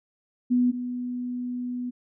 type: tone pair in turn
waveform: sine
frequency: 246.9 / 246.9 Hz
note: B3 / B3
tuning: 0 / 0 cents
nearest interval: unison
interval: 0 cents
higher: neither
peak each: -18 / -28 dBFS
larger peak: first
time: 0.5-0.72 / 0.72-1.91 s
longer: second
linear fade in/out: 20 ms
effects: none